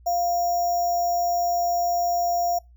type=tone with sample-and-hold; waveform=sine; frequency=698.5 Hz; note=F5; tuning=in tune; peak=-20 dBFS; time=0.06-2.59 s; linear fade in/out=10 ms; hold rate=6300 Hz; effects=noise-tail reverb RT60 0.2 s tail -24 dB re dry + added 60 Hz sine -48 dBFS peak until 2.76 s